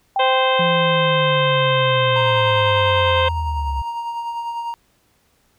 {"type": "tone with exponential decay", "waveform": "sine", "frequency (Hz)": 784, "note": "G5", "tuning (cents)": 0, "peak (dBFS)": -16, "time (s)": [0.16, 2.33], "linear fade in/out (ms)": 2, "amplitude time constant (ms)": 470}
{"type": "harmonic tone", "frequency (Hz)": 521, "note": "C5", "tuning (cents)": -7, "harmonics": [1, 2, 3, 4, 5, 6, 7], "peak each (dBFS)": [-18, -20, -26, -28, -26, -24, -29], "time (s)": [0.19, 3.29], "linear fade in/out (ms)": 10}
{"type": "linear sweep", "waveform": "sine", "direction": "down", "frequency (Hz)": [172.1, 66], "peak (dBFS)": -21, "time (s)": [0.59, 3.82], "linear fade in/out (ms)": 5}
{"type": "tone with tremolo", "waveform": "triangle", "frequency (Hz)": 935, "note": "A#5", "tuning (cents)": 5, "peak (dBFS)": -20, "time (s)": [2.16, 4.74], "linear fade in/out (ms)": 0, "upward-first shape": "sine", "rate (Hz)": 10, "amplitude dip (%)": 40}
{"effects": ["pink hiss -61 dBFS RMS until 5.58 s"]}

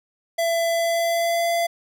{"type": "tone with pitch glide", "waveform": "square", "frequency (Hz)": [670, 680.9], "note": ["E5", "F5"], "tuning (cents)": [28, -44], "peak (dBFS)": -20, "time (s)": [0.38, 1.67], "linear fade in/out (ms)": 10, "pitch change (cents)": 28, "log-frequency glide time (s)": [0.7, 1.51], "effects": []}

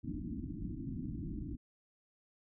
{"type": "low-pass noise", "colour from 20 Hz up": "white", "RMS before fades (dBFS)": -41, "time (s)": [0.03, 1.57], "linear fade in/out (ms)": 20, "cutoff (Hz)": 320, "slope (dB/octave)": 96, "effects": []}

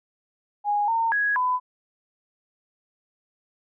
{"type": "tone with pitch steps", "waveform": "sine", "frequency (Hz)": [825, 912, 1664, 1003], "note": ["G#5", "A#5", "G#6", "B5"], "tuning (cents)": [-12, -38, 3, 26], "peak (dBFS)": -20, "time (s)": [0.64, 1.6], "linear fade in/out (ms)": 50, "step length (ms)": 240, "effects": []}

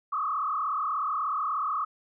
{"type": "tone with frequency modulation", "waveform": "sine", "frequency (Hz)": 1194, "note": "D6", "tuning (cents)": 28, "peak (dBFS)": -26, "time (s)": [0.12, 1.85], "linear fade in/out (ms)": 10, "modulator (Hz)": 36.6, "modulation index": 2.6, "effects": []}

